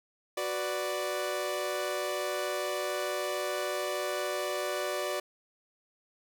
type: chord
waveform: sawtooth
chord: B minor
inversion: second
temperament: equal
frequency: 370 / 493.9 / 587.3 Hz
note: F#4 / B4 / D5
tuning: 0 / 0 / 0 cents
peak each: -32 / -35 / -29 dBFS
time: 0.37-5.2 s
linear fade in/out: 5 ms
effects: none